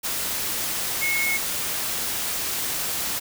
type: tone in noise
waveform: sine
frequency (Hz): 2178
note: C#7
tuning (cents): -31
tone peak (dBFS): -22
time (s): 1.01-1.38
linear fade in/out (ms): 20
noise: white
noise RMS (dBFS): -27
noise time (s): 0.03-3.2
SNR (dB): +2
effects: none